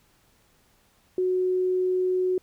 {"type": "tone", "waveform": "sine", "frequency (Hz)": 368.1, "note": "F#4", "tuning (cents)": -9, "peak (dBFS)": -21, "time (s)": [1.18, 2.38], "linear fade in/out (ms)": 2, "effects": ["pink hiss -63 dBFS RMS until 2.42 s"]}